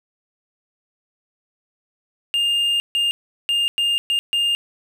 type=tone bursts at uneven times; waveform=triangle; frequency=2814 Hz; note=F7; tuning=12 cents sharp; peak=-15 dBFS; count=6; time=2.34-2.8 / 2.95-3.11 / 3.49-3.68 / 3.78-3.98 / 4.1-4.19 / 4.33-4.55 s; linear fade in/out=0 ms; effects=none